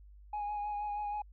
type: tone with vibrato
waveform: sine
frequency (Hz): 830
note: G#5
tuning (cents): -1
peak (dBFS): -32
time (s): 0.33-1.22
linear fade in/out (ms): 5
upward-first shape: sine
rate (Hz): 6.3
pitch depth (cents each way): 22
effects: tanh soft clip ceiling -32 dBFS + added 50 Hz sine -52 dBFS peak until 1.32 s